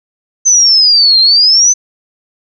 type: exponential two-way sweep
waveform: sine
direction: down then up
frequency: 6190 to 4118 to 6190 Hz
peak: -4 dBFS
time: 0.45-1.74 s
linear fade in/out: 20 ms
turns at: 1.2 s
effects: none